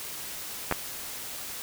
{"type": "clicks", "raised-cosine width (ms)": 0.5, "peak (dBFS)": -10, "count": 2, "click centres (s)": [0.713, 0.724], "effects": ["white hiss -38 dBFS RMS until 1.62 s"]}